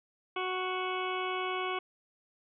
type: harmonic tone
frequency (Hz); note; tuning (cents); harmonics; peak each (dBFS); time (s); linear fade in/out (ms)
370; F#4; 0; 1 / 2 / 3 / 4 / 6 / 7 / 8 / 9; -36 / -39 / -36 / -43 / -40 / -44 / -44 / -47; 0.36-1.79; 5
effects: none